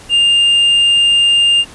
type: tone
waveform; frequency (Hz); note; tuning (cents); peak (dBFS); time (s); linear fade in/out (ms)
triangle; 2806; F7; +8; -6; 0.09-1.65; 50
effects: pink hiss -37 dBFS RMS until 1.74 s + resampled to 24000 Hz